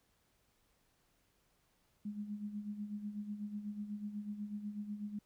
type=tone with tremolo; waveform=sine; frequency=207.7 Hz; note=G#3; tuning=in tune; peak=-37 dBFS; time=2.05-5.19 s; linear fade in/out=5 ms; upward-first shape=sine; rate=8.1 Hz; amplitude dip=65%; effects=pink hiss -75 dBFS RMS until 5.25 s